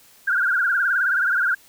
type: tone with vibrato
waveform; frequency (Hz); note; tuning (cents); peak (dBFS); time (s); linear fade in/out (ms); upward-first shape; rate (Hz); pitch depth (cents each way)
sine; 1500; F#6; +23; -17; 0.27-1.55; 10; triangle; 19; 160
effects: white hiss -52 dBFS RMS until 1.68 s